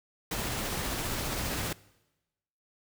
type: noise with tremolo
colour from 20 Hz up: pink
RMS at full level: -32 dBFS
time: 0.31-1.73 s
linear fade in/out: 5 ms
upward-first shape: triangle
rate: 15 Hz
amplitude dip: 25%
effects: noise-tail reverb RT60 1.0 s tail -21 dB re dry